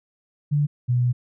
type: tone pair in turn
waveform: sine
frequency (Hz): 146.4 / 123.11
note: D3 / B2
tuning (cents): -5 / -5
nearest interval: minor third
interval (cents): 300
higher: first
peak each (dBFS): -17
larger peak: neither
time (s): 0.51-0.67 / 0.88-1.13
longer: second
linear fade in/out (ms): 20
effects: none